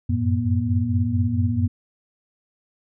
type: tone cluster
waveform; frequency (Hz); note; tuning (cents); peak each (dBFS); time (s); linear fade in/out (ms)
sine; 91.7 / 96.2 / 112.3 / 240.5; F#2 / G2 / A2 / B3; -15 / -32 / +36 / -46; -24; 0.09-1.68; 10
effects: none